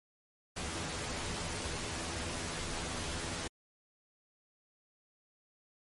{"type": "noise with comb filter", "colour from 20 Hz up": "pink", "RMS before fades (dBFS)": -38, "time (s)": [0.56, 3.48], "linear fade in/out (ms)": 10, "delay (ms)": 12, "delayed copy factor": 0.7, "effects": ["low-pass 11000 Hz 12 dB/octave", "MP3 48 kbps"]}